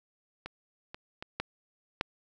clicks, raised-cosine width 0.3 ms, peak -23 / -25 / -23 / -15 / -12 dBFS, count 5, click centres 0.46 / 0.945 / 1.225 / 1.4 / 2.011 s, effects none

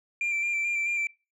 sine tone with vibrato, 2366 Hz, D7, 12 cents sharp, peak -23 dBFS, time 0.21-1.07 s, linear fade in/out 2 ms, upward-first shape square, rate 4.6 Hz, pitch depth 21 cents each way, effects noise-tail reverb RT60 0.3 s tail -25 dB re dry + tanh soft clip ceiling -24 dBFS

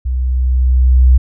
sine tone with level ramp, 63.4 Hz, B1, 46 cents sharp, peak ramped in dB -14 to -3 dBFS, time 0.05-1.18 s, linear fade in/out 10 ms, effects none

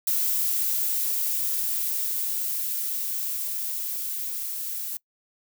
violet noise with level ramp, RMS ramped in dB -24 to -32 dBFS, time 0.07-4.97 s, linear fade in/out 2 ms, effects noise-tail reverb RT60 0.1 s tail -23 dB re dry

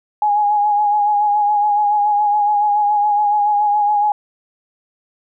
sine tone with vibrato, 830.6 Hz, G#5, in tune, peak -12 dBFS, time 0.22-4.12 s, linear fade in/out 2 ms, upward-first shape sine, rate 7.1 Hz, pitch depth 32 cents each way, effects none

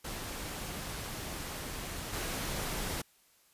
pink noise with level steps, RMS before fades -40 / -36 dBFS, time 0.04-3.02 s, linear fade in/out 10 ms, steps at 2.13 s, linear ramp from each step 5 ms, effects white hiss -66 dBFS RMS until 3.53 s + resampled to 32000 Hz

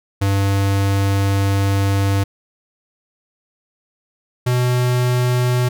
square tone pair in turn, 98.6 / 124.23 Hz, G2 / B2, +11 / +11 cents, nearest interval major third, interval 400 cents, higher second, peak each -15 dBFS, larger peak neither, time 0.21-2.24 / 4.46-5.69 s, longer first, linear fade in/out 10 ms, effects none

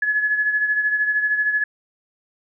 sine beating tone pair, 1700 / 1713 Hz, G#6 / A6, +40 / -47 cents, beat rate 13 Hz, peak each -18 / -26 dBFS, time 0.02-1.64 s, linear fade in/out 5 ms, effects none

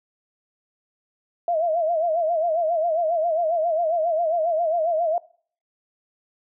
sine tone with vibrato, 659.3 Hz, E5, in tune, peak -19 dBFS, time 1.48-5.18 s, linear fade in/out 2 ms, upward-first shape sine, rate 7.4 Hz, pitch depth 110 cents each way, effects noise-tail reverb RT60 0.5 s tail -22 dB re dry

